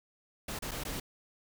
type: noise with dropouts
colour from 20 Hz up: pink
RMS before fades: -38 dBFS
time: 0.48-1 s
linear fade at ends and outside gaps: 5 ms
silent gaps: 0.59-0.622 / 0.711-0.715 / 0.837-0.85 s
effects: none